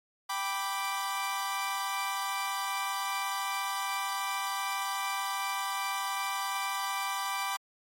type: chord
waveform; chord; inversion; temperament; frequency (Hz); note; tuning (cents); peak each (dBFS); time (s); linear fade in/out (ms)
sawtooth; G major; none; equal; 784 / 987.8 / 1174.7; G5 / B5 / D6; 0 / 0 / 0; -33 / -32 / -31; 0.29-7.57; 10
effects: AAC 48 kbps